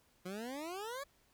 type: exponential sweep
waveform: 20% pulse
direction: up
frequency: 176.5 to 580 Hz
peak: -36 dBFS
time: 0.25-1.04 s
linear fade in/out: 10 ms
effects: pink hiss -71 dBFS RMS until 1.33 s